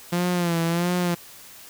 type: tone with vibrato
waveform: sawtooth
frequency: 172.4 Hz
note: F3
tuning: 22 cents flat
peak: -17 dBFS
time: 0.12-1.15 s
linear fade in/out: 10 ms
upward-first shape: sine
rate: 1.5 Hz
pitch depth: 65 cents each way
effects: white hiss -45 dBFS RMS until 1.69 s